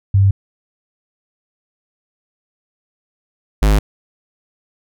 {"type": "tone pair in turn", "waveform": ["sine", "square"], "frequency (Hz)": [98, 51.76], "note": ["G2", "G#1"], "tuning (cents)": [0, -5], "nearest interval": "major seventh", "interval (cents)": 1105, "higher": "first", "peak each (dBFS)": [-8, -10], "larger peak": "first", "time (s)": [[0.14, 0.31], [3.62, 3.79]], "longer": "neither", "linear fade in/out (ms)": 5, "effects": []}